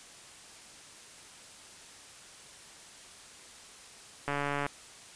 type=click train; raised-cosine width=0.5 ms; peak=-17 dBFS; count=56; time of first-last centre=4.28-4.665 s; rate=143 Hz; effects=white hiss -51 dBFS RMS until 5.15 s + resampled to 22050 Hz